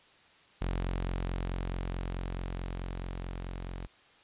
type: tone with level ramp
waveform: sawtooth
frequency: 44.62 Hz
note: F1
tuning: 38 cents sharp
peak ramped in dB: -26 to -34 dBFS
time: 0.61-3.87 s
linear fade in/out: 10 ms
effects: white hiss -60 dBFS RMS until 4.23 s + resampled to 8000 Hz